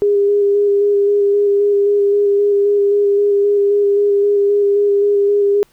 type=tone with vibrato; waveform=sine; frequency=405.6 Hz; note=G#4; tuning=41 cents flat; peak=-10 dBFS; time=0.02-5.63 s; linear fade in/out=0 ms; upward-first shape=square; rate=3.8 Hz; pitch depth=14 cents each way; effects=pink hiss -55 dBFS RMS until 5.72 s